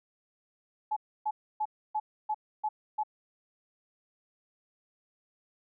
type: tone bursts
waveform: sine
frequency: 855 Hz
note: A5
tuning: 50 cents flat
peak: -27 dBFS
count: 7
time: 0.91-3.035 s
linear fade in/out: 10 ms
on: 55 ms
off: 290 ms
effects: none